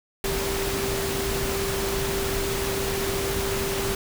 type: tone in noise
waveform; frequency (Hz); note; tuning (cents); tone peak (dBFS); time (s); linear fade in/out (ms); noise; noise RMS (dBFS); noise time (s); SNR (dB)
sine; 392; G4; 0; -28; 0.24-3.95; 2; pink; -28; 0.24-3.95; -3
effects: none